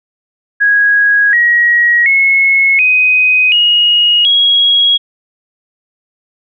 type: tone with pitch steps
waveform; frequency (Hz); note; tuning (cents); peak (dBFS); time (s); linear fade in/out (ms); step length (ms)
sine; 1654 / 1899.9 / 2182 / 2507 / 2880 / 3308; G#6 / A#6 / C#7 / D#7 / F#7 / G#7; -8 / +32 / -28 / +12 / -47 / -8; -6; 0.6-4.98; 20; 730
effects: none